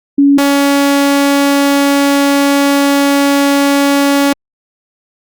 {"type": "tone pair in turn", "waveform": ["sine", "sawtooth"], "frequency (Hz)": [281.2, 281.2], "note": ["C#4", "C#4"], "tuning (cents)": [25, 25], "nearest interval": "unison", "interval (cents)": 0, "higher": "neither", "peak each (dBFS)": -4, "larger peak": "neither", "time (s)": [[0.18, 0.38], [0.38, 4.33]], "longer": "second", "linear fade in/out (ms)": 5, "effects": ["Opus 48 kbps"]}